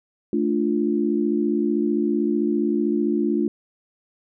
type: chord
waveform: sine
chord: D minor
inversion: second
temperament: equal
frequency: 220 / 293.7 / 349.2 Hz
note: A3 / D4 / F4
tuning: 0 / 0 / 0 cents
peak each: -23 dBFS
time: 0.33-3.48 s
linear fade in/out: 2 ms
effects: none